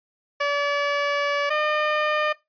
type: tone pair in turn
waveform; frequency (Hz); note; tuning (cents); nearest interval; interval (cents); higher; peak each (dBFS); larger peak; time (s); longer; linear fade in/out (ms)
15% pulse; 574 / 606.3; D5 / D#5; -40 / -45; minor second; 95; second; -14; neither; 0.4-1.5 / 1.5-2.33; first; 10
effects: noise-tail reverb RT60 0.2 s tail -19 dB re dry + resampled to 11025 Hz